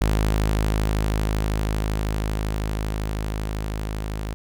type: tone with level ramp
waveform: sawtooth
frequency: 52.7 Hz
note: G#1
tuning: 26 cents sharp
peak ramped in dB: -14 to -23 dBFS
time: 0.01-4.34 s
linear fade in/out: 0 ms
effects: none